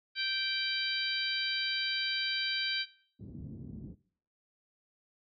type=harmonic tone; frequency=780 Hz; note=G5; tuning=9 cents flat; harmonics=2 / 3 / 4 / 5 / 6; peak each=-37 / -37 / -37 / -37 / -37 dBFS; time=0.15-2.86 s; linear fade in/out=50 ms
type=low-pass noise; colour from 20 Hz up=white; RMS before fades=-44 dBFS; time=3.19-3.95 s; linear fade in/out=20 ms; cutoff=250 Hz; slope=24 dB/octave
effects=noise-tail reverb RT60 0.6 s tail -22 dB re dry + high-pass 60 Hz 12 dB/octave